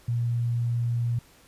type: tone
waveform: sine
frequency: 118.7 Hz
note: A#2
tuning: 32 cents sharp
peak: -23 dBFS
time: 0.08-1.19 s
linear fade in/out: 5 ms
effects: pink hiss -56 dBFS RMS until 1.47 s + resampled to 32000 Hz